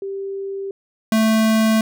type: tone pair in turn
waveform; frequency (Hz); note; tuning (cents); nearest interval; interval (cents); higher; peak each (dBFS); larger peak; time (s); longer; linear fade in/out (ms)
sine / square; 392 / 220.4; G4 / A3; 0 / +3; minor seventh; 997; first; -24 / -14; second; 0.02-0.71 / 1.12-1.81; neither; 2
effects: none